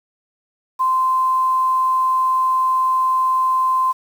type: tone with quantisation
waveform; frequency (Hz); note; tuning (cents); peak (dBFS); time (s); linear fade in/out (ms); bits
sine; 1038; C6; -14; -14; 0.79-3.93; 20; 7
effects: none